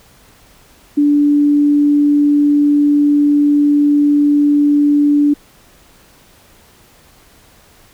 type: tone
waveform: sine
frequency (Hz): 291.2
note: D4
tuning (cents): -15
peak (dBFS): -8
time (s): 0.97-5.34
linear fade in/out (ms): 10
effects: pink hiss -47 dBFS RMS until 7.93 s